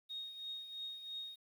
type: tone with tremolo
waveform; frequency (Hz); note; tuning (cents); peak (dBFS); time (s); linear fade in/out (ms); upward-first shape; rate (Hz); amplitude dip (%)
sine; 3729; A#7; 0; -40; 0.09-1.36; 20; triangle; 3; 65
effects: 11-bit